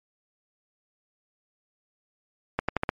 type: accelerating click train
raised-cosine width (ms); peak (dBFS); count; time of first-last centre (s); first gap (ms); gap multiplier
0.5; -9; 5; 2.59-2.891; 96; 0.84
effects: MP3 48 kbps